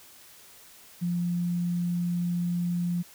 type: tone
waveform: sine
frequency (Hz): 174.61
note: F3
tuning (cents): 0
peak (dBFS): -25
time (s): 1.01-3.03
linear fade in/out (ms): 20
effects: white hiss -52 dBFS RMS until 3.14 s